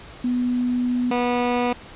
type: tone pair in turn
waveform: sine / 15% pulse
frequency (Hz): 246.9 / 244.2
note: B3 / B3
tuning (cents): 0 / -19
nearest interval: unison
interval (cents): 19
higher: first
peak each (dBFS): -19 / -13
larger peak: second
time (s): 0.24-1.11 / 1.11-1.73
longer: first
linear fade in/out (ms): 5
effects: pink hiss -42 dBFS RMS until 1.95 s + resampled to 8000 Hz